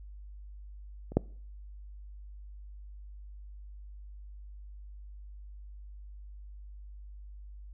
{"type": "clicks", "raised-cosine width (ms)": 2, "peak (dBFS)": [-29, -9], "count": 2, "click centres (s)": [1.12, 1.17], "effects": ["noise-tail reverb RT60 0.5 s tail -24 dB re dry", "added 50 Hz sine -44 dBFS peak until 7.73 s"]}